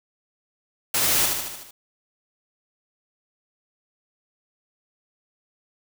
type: noise with echo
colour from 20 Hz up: white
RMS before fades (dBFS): -22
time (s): 0.94-1.26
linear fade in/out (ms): 5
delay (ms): 75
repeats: 6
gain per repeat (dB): -4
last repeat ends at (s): 1.71
effects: none